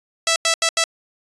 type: tone bursts at uneven times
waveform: 5% pulse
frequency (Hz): 659.3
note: E5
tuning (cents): 0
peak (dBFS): -4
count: 4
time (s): 0.27-0.36 / 0.45-0.54 / 0.62-0.69 / 0.77-0.84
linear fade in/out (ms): 2
effects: resampled to 22050 Hz